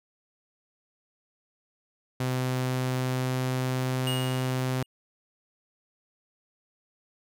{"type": "tone with pitch glide", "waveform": "sawtooth", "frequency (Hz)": [128, 128.96], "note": ["C3", "C3"], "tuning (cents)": [-38, -25], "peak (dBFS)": -22, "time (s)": [2.2, 4.83], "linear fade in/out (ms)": 5, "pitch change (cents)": 13, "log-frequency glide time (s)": [2.46, 4.03]}
{"type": "tone with exponential decay", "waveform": "square", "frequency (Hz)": 2865, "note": "F7", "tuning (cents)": 44, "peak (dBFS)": -29, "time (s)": [4.07, 4.86], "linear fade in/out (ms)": 1, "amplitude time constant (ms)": 170}
{"effects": []}